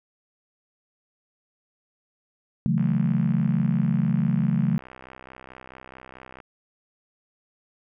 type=chord; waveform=sine; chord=F# minor seventh; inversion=second; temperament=equal; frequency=138.59 / 164.81 / 185 / 220 Hz; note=C#3 / E3 / F#3 / A3; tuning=0 / 0 / 0 / 0 cents; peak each=-25 dBFS; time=2.66-4.78 s; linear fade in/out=0 ms
type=click train; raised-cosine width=0.5 ms; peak=-27 dBFS; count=235; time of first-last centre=2.78-6.402 s; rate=64.6 Hz
effects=none